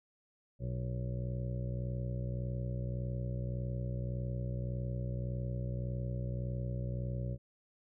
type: harmonic tone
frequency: 61.74 Hz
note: B1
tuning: in tune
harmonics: 1 / 2 / 3 / 5 / 6 / 7 / 8 / 9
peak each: -40 / -36 / -44 / -53 / -53 / -58 / -54 / -48 dBFS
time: 0.59-7.38 s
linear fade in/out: 50 ms
effects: none